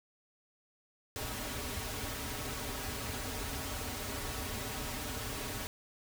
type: noise with comb filter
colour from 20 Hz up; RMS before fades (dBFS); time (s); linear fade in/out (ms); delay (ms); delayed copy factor
pink; -39; 1.16-5.67; 0; 5.8; -0.85
effects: none